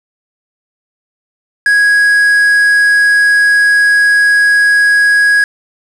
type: tone with quantisation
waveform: triangle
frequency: 1658 Hz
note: G#6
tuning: 3 cents flat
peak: -4 dBFS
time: 1.66-5.44 s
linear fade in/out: 2 ms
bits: 4
effects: low-pass 10000 Hz 12 dB/octave